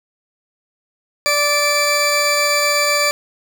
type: tone pair together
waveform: 20% pulse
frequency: 584.5 / 2330 Hz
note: D5 / D7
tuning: -8 / -14 cents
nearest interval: 2 octaves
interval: 2394 cents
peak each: -12 dBFS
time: 1.26-3.11 s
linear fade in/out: 0 ms
effects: none